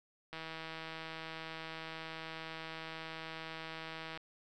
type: click train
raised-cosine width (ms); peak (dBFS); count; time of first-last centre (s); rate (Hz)
0.3; -28; 620; 0.33-4.175; 161
effects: none